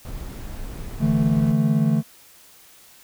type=noise; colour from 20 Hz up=brown; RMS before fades=-33 dBFS; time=0.05-1.52 s; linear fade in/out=2 ms
type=chord; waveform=triangle; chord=D suspended second; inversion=none; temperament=equal; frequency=146.83 / 164.81 / 220 Hz; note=D3 / E3 / A3; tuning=0 / 0 / 0 cents; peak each=-19 / -20 / -18 dBFS; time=0.99-2.03 s; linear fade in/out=50 ms
effects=white hiss -50 dBFS RMS until 3.03 s